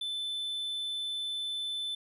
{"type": "tone", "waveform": "triangle", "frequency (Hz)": 3520, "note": "A7", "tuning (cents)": 0, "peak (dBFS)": -31, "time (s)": [0.01, 1.95], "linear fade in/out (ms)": 5, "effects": ["resampled to 32000 Hz"]}